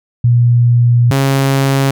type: tone pair in turn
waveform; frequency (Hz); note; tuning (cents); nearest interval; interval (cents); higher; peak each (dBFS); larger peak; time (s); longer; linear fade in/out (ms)
sine / sawtooth; 120.1 / 136.41; B2 / C#3; -48 / -27; major second; 221; second; -6; neither; 0.24-1.11 / 1.11-1.91; first; 5
effects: none